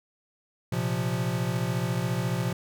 square chord, Bb suspended second, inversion none, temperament equal, 116.54 / 130.81 / 174.61 Hz, Bb2 / C3 / F3, 0 / 0 / 0 cents, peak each -31 dBFS, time 0.72-2.53 s, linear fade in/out 5 ms, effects none

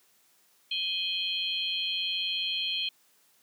sine tone cluster, 2500 / 3085 / 3266 / 4173 Hz, D#7 / G7 / G#7 / C8, +8 / -28 / -30 / -5 cents, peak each -36 / -33 / -32 / -36 dBFS, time 0.71-2.89 s, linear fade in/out 5 ms, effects white hiss -65 dBFS RMS until 3.42 s + high-pass 150 Hz 12 dB/octave

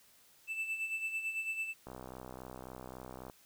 triangle tone with tremolo, 2645 Hz, E7, 5 cents sharp, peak -31 dBFS, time 0.47-1.74 s, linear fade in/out 50 ms, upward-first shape sine, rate 9 Hz, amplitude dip 60%
click train, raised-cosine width 1 ms, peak -32 dBFS, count 92, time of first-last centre 1.87-3.299 s, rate 63.7 Hz
effects white hiss -64 dBFS RMS until 3.45 s

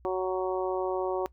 harmonic tone, 186 Hz, F#3, 9 cents sharp, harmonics 2 / 3 / 4 / 5 / 6, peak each -29 / -33 / -35 / -37 / -39 dBFS, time 0.05-1.26 s, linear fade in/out 0 ms, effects noise-tail reverb RT60 0.1 s tail -21 dB re dry + added 61 Hz sine -54 dBFS peak until 1.32 s

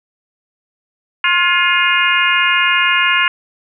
harmonic tone with a mistuned harmonic, 354.3 Hz, F4, 25 cents sharp, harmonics 3 / 4 / 5 / 6 / 7 / 8, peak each -18 / -18 / -18 / -18 / -18 / -18 dBFS, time 1.24-3.28 s, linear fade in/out 2 ms, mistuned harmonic 5, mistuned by -55 cents, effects none

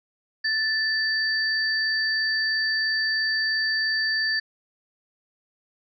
sine tone pair together, 1760 / 4623 Hz, A6 / D8, 0 / -28 cents, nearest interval octave + perfect fourth, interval 1672 cents, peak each -23 / -26 dBFS, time 0.44-4.4 s, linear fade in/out 10 ms, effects none

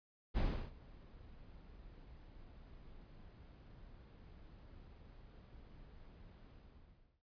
brown noise with ADSR envelope, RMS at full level -33 dBFS, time 0.34-7.22 s, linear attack 38 ms, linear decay 330 ms, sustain -24 dB, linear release 690 ms, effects resampled to 11025 Hz

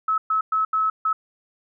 sine tone bursts at uneven times, 1294 Hz, E6, 32 cents flat, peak -18 dBFS, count 5, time 0.08-0.18 / 0.3-0.41 / 0.52-0.65 / 0.73-0.9 / 1.05-1.13 s, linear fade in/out 5 ms, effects none

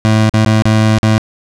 25% pulse tone with dropouts, 109.1 Hz, A2, 14 cents flat, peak -4 dBFS, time 0.05-1.18 s, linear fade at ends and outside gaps 0 ms, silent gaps 0.295-0.338 / 0.448-0.462 / 0.622-0.655 / 0.985-1.031 s, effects low-pass 7000 Hz 12 dB/octave + 7-bit

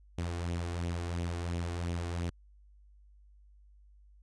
sawtooth tone with flanger, 86 Hz, F2, 26 cents flat, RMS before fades -35 dBFS, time 0.18-2.3 s, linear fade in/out 5 ms, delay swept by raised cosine 0.31 to 2.81 ms, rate 2.9 Hz, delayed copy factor +0.5, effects added 50 Hz sine -56 dBFS peak until 4.22 s + resampled to 22050 Hz

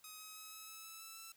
5% pulse tone with pitch steps, 1262 / 1271.5 / 1281.1 / 1290.8 / 1300.5 / 1310.3 / 1320.2 / 1330.1 Hz, D#6 / D#6 / E6 / E6 / E6 / E6 / E6 / E6, +24 / +37 / -50 / -37 / -24 / -11 / +2 / +15 cents, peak -39 dBFS, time 0.04-1.32 s, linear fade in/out 2 ms, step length 160 ms, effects white hiss -70 dBFS RMS until 1.36 s

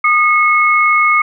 sine tone pair together, 1225 / 2183 Hz, D#6 / C#7, -27 / -27 cents, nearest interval minor seventh, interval 1000 cents, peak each -11 dBFS, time 0.04-1.22 s, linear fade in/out 5 ms, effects none

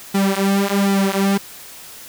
sawtooth tone with flanger, 197.2 Hz, G3, 11 cents sharp, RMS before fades -17 dBFS, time 0.14-1.38 s, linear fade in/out 10 ms, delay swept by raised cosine 1.8 to 7.2 ms, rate 1.3 Hz, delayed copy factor -1, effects white hiss -38 dBFS RMS until 2.08 s

